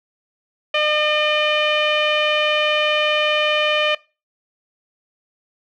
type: tone with low-pass filter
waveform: sawtooth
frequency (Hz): 605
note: D#5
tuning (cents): -49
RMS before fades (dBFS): -18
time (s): 0.74-3.95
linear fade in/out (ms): 5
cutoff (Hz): 2800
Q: 7.5
effects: noise-tail reverb RT60 0.3 s tail -21 dB re dry